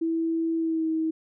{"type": "tone with pitch glide", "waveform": "sine", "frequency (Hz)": [327.9, 319.7], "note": ["E4", "D#4"], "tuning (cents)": [-9, 47], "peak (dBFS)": -23, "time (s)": [0.01, 1.11], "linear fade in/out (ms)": 10, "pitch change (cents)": -44, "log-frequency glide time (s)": [0.57, 0.88], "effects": []}